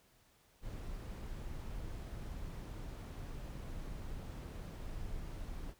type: noise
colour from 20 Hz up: brown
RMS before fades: -44 dBFS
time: 0.61-5.75 s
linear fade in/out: 50 ms
effects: pink hiss -69 dBFS RMS until 5.79 s